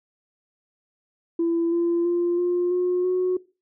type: tone with pitch steps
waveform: sine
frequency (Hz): 335.8 / 341.7 / 347.6 / 353.7 / 359.9 / 366.2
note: E4 / F4 / F4 / F4 / F#4 / F#4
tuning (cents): +32 / -38 / -8 / +22 / -48 / -18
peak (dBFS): -18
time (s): 1.39-3.37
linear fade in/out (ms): 5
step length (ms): 330
effects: noise-tail reverb RT60 0.3 s tail -20 dB re dry + tanh soft clip ceiling -16 dBFS